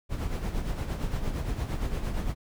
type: noise with tremolo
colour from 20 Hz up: brown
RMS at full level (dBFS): -28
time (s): 0.09-2.35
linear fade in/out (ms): 50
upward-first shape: sine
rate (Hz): 8.7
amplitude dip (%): 55
effects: none